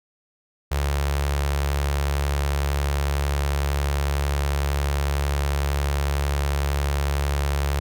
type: tone with notch filter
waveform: sawtooth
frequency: 71 Hz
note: C#2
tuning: 42 cents sharp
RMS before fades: -23 dBFS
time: 0.71-7.8 s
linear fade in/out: 10 ms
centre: 240 Hz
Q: 0.75
effects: none